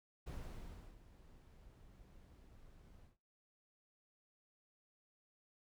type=noise with ADSR envelope; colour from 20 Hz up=brown; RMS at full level=-45 dBFS; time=0.26-3.17 s; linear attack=16 ms; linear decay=680 ms; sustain=-16 dB; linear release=140 ms; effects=noise-tail reverb RT60 0.5 s tail -26 dB re dry